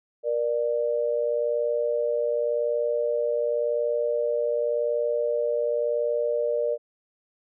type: tone pair together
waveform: sine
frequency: 473.3 / 594.2 Hz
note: A#4 / D5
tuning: +26 / +20 cents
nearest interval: major third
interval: 394 cents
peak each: -25 dBFS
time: 0.23-6.78 s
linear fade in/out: 50 ms
effects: none